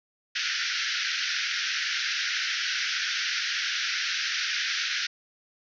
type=band-pass noise; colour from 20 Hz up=pink; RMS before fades=-29 dBFS; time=0.35-5.07 s; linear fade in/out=10 ms; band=1400 to 6000 Hz; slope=96 dB/octave; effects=none